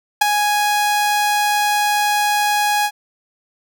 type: tone with ADSR envelope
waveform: sawtooth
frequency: 830.6 Hz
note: G#5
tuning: in tune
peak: -3 dBFS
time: 0.21-2.91 s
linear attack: 9 ms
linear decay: 10 ms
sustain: -8 dB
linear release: 61 ms
effects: none